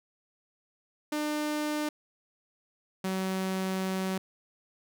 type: tone pair in turn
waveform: sawtooth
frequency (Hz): 300 / 188.99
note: D4 / F#3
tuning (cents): +37 / +37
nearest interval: minor sixth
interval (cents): 800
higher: first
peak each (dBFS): -25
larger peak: neither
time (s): 1.12-1.89 / 3.04-4.18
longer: second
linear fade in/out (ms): 5
effects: none